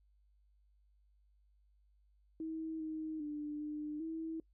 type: tone with pitch steps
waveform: sine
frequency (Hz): 320.1 / 314.1 / 297.3 / 300.3 / 323.2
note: D#4 / D#4 / D4 / D4 / E4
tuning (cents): +49 / +16 / +21 / +39 / -34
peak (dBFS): -38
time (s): 2.4-4.4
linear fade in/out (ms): 2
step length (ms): 400
effects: noise-tail reverb RT60 0.1 s tail -23 dB re dry + added 50 Hz sine -67 dBFS peak until 4.53 s